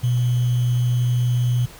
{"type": "tone with sample-and-hold", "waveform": "sine", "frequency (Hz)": 122.4, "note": "B2", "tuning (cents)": -15, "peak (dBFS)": -16, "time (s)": [0.03, 1.66], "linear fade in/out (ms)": 10, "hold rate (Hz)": 3150, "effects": ["added 60 Hz sine -48 dBFS peak until 1.79 s", "pink hiss -43 dBFS RMS until 1.79 s"]}